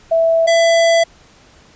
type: tone pair in turn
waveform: sine / square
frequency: 658 / 667.6 Hz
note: E5 / E5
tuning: -3 / +22 cents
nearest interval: unison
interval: 25 cents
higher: second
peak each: -10 dBFS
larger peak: neither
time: 0.11-0.47 / 0.47-1.04 s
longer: second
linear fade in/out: 10 ms
effects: pink hiss -47 dBFS RMS until 1.75 s + resampled to 16000 Hz